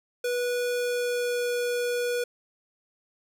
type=tone with pitch glide; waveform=square; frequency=488.9 to 485.5 Hz; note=B4 to B4; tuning=-18 to -30 cents; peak=-26 dBFS; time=0.24-2.24 s; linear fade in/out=5 ms; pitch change=-12 cents; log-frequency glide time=0.75-1.49 s; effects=none